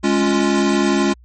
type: chord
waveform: square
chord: Db major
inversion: second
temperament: equal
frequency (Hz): 207.7 / 277.2 / 349.2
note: Ab3 / Db4 / F4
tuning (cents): 0 / 0 / 0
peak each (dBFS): -19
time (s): 0.03-1.14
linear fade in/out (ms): 20
effects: added 60 Hz sine -43 dBFS peak until 1.24 s + MP3 32 kbps